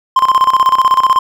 triangle tone with tremolo, 1046.5 Hz, C6, in tune, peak -3 dBFS, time 0.16-1.19 s, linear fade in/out 5 ms, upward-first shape square, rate 16 Hz, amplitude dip 75%, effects none

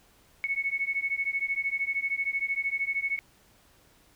sine beating tone pair, 2202 / 2215 Hz, C#7 / C#7, -12 / -2 cents, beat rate 13 Hz, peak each -30 dBFS, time 0.44-3.19 s, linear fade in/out 0 ms, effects pink hiss -61 dBFS RMS until 4.15 s

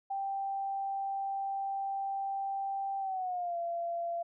sine tone with pitch glide, 785 to 683.4 Hz, G5 to F5, +2 to -38 cents, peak -32 dBFS, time 0.1-4.23 s, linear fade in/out 10 ms, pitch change -240 cents, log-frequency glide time 2.99-3.57 s, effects none

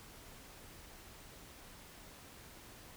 silence, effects pink hiss -55 dBFS RMS until 2.96 s

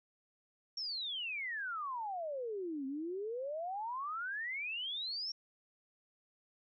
sine exponential two-way sweep, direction down then up, 5588 to 261.6 to 5588 Hz, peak -37 dBFS, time 0.77-5.32 s, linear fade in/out 5 ms, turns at 2.86 s, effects none

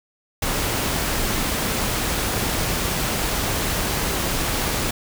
pink noise, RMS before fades -23 dBFS, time 0.42-4.91 s, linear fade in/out 5 ms, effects none

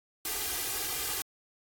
white noise with comb filter, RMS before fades -33 dBFS, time 0.25-1.22 s, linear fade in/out 2 ms, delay 2.5 ms, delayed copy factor +1, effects AAC 64 kbps

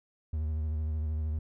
triangle tone with vibrato, 77.4 Hz, D#2, 9 cents flat, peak -27 dBFS, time 0.33-1.39 s, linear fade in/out 5 ms, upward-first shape sine, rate 13 Hz, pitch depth 45 cents each way, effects none

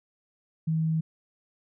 sine tone, 160 Hz, D#3, 49 cents sharp, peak -23 dBFS, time 0.67-1.01 s, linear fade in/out 10 ms, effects none

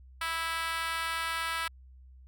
5% pulse tone with high-pass filter, 328.3 Hz, E4, 7 cents flat, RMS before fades -33 dBFS, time 0.21-1.68 s, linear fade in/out 5 ms, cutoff 1200 Hz, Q 2.4, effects added 64 Hz sine -50 dBFS peak until 2.27 s

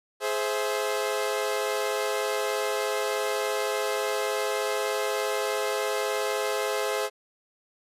sawtooth chord, Ab augmented, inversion none, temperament equal with one note detuned, 419.9 / 523.3 / 659.3 Hz, Ab4 / C5 / E5, +19 / 0 / 0 cents, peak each -25 / -26 / -29 dBFS, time 0.2-7.1 s, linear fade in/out 50 ms, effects resampled to 32000 Hz

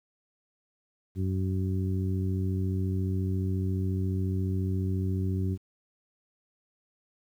harmonic tone, 94.3 Hz, F#2, 33 cents sharp, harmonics 1 / 2 / 3 / 4, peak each -27 / -33 / -37 / -39 dBFS, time 1.15-5.58 s, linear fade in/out 50 ms, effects 10-bit

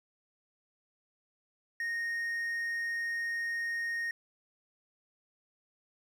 triangle tone, 1857 Hz, A#6, 7 cents flat, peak -30 dBFS, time 1.8-4.11 s, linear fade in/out 2 ms, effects 12-bit

